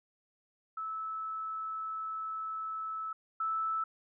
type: tone pair in turn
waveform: sine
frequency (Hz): 1306 / 1313.6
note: E6 / E6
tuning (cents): -17 / -6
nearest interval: unison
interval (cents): 11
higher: second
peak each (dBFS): -35 / -30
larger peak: second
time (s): 0.77-3.13 / 3.4-3.84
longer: first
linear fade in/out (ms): 5
effects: none